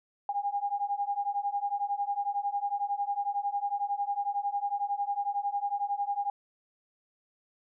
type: beating tone pair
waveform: sine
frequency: 804 / 815 Hz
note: G5 / G#5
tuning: +44 / -33 cents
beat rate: 11 Hz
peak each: -32 / -31 dBFS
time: 0.29-6.3 s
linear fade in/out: 2 ms
effects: none